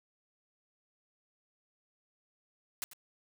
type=noise with echo; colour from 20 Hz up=white; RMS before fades=-37 dBFS; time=2.82-2.84 s; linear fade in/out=0 ms; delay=93 ms; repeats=1; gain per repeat=-14 dB; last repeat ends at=2.933 s; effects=none

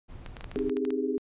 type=noise; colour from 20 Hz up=brown; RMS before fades=-43 dBFS; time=0.08-0.71 s; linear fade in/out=20 ms
type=clicks; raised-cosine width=0.3 ms; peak=-25 dBFS; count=11; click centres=0.262 / 0.368 / 0.409 / 0.443 / 0.515 / 0.559 / 0.59 / 0.696 / 0.769 / 0.851 / 0.905 s
type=chord; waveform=sine; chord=Ab major seventh; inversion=first; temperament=equal with one note detuned; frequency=261.6 / 311.1 / 396.8 / 415.3 Hz; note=C4 / Eb4 / G4 / Ab4; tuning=0 / 0 / +21 / 0 cents; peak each=-31 / -34 / -32 / -31 dBFS; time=0.56-1.18 s; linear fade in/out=0 ms
effects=resampled to 8000 Hz

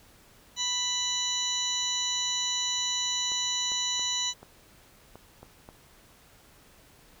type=harmonic tone; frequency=990 Hz; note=B5; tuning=4 cents sharp; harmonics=1 / 2 / 3 / 4 / 6 / 7; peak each=-40 / -41 / -34 / -30 / -33 / -36 dBFS; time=0.56-4.34 s; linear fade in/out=50 ms
type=clicks; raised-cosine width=1 ms; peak=-31 dBFS; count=7; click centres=3.319 / 3.719 / 3.995 / 4.43 / 5.156 / 5.43 / 5.689 s
effects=pink hiss -57 dBFS RMS until 7.2 s

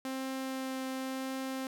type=tone with vibrato; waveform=sawtooth; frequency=263.4 Hz; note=C4; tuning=12 cents sharp; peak=-31 dBFS; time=0.05-1.67 s; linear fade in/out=2 ms; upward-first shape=triangle; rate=0.93 Hz; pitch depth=8 cents each way; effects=none

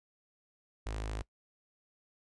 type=tone with notch filter; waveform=sawtooth; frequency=53 Hz; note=G#1; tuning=36 cents sharp; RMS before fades=-38 dBFS; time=0.86-1.22 s; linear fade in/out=5 ms; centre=170 Hz; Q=0.99; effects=noise-tail reverb RT60 0.1 s tail -20 dB re dry + resampled to 22050 Hz

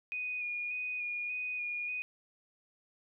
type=tone with vibrato; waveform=sine; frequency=2463 Hz; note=D#7; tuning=18 cents flat; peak=-34 dBFS; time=0.12-2.02 s; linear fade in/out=0 ms; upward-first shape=square; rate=1.7 Hz; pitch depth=18 cents each way; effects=none

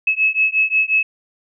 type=beating tone pair; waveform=sine; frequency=2583 / 2588.6 Hz; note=E7 / E7; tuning=-36 / -32 cents; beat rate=5.6 Hz; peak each=-17 dBFS; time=0.07-1.03 s; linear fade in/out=5 ms; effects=none

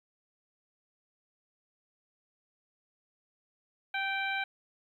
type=harmonic tone with a mistuned harmonic; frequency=783 Hz; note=G5; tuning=2 cents flat; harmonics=1 / 2 / 3 / 4 / 5; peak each=-36 / -34 / -35 / -43 / -43 dBFS; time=3.94-4.44 s; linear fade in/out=5 ms; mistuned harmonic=2; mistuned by=-15 cents; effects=11-bit

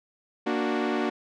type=chord; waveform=sawtooth; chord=Bb augmented; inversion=none; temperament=equal; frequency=233.1 / 293.7 / 370 Hz; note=Bb3 / D4 / F#4; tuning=0 / 0 / 0 cents; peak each=-25 dBFS; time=0.46-1.1 s; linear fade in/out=10 ms; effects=low-pass 3000 Hz 12 dB/octave

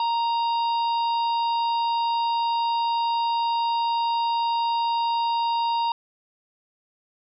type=harmonic tone with a mistuned harmonic; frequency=931 Hz; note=A#5; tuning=2 cents flat; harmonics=1 / 3 / 4 / 5; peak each=-21 / -37 / -36 / -39 dBFS; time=0-5.92 s; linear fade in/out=2 ms; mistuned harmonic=5; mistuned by=+37 cents; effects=none

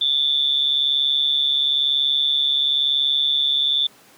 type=tone with amplitude modulation; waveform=sine; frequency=3520 Hz; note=A7; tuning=in tune; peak=-13 dBFS; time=0.01-3.87 s; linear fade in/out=5 ms; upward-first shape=sine; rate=141 Hz; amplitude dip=75%; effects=pink hiss -50 dBFS RMS until 4.17 s + high-pass 200 Hz 12 dB/octave

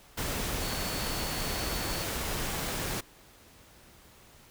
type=tone in noise; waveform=sine; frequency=4435 Hz; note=C#8; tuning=in tune; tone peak=-41 dBFS; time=0.62-2.05 s; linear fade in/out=10 ms; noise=pink; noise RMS=-33 dBFS; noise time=0.17-3.01 s; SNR=-11 dB; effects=pink hiss -56 dBFS RMS until 4.5 s

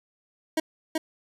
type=tone with echo; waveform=25% pulse; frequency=317.6 Hz; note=D#4; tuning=36 cents sharp; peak=-18 dBFS; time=0.57-0.6 s; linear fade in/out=5 ms; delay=380 ms; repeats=1; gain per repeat=-2 dB; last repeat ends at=0.98 s; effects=resampled to 32000 Hz

